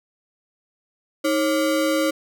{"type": "ring-modulated tone", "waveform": "square", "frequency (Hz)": 430, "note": "A4", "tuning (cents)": -40, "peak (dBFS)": -16, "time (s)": [1.24, 2.11], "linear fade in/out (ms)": 10, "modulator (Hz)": 115, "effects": []}